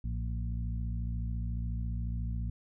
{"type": "harmonic tone with a mistuned harmonic", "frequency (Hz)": 58.1, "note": "A#1", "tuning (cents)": -5, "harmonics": [1, 2, 3, 4], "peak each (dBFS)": [-33, -37, -43, -46], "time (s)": [0.04, 2.5], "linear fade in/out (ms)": 5, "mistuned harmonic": 2, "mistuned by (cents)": -59, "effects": []}